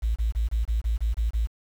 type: tone bursts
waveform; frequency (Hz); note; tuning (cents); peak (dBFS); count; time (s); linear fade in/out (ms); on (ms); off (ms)
sine; 55.7; A1; +22; -21; 9; 0.02-1.472; 20; 140; 24
effects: 8-bit